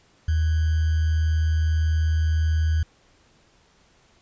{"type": "tone with sample-and-hold", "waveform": "sine", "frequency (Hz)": 79.2, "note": "D#2", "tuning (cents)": 31, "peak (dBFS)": -18, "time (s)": [0.28, 2.83], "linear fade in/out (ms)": 5, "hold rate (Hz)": 1575, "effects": ["pink hiss -59 dBFS RMS until 4.21 s", "resampled to 16000 Hz"]}